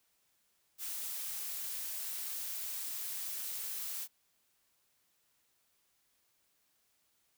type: noise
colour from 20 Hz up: blue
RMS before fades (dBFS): -40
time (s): 0.78-4.08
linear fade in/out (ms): 50
effects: white hiss -75 dBFS RMS until 7.37 s